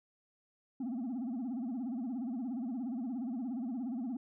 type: tone with vibrato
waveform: sine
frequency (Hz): 246.9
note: B3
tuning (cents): 0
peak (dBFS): -32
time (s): 0.8-4.17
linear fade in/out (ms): 5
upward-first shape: sine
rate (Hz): 17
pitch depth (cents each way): 180
effects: tanh soft clip ceiling -34 dBFS